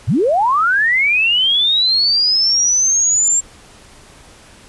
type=linear sweep; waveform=sine; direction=up; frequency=77.78 to 7459 Hz; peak=-11 dBFS; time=0.07-3.41 s; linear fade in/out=20 ms; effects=pink hiss -43 dBFS RMS until 4.68 s + resampled to 24000 Hz